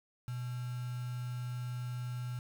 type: tone with quantisation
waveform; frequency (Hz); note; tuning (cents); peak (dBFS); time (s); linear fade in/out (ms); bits
sine; 123.47; B2; 0; -36; 0.28-2.39; 0; 8
effects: none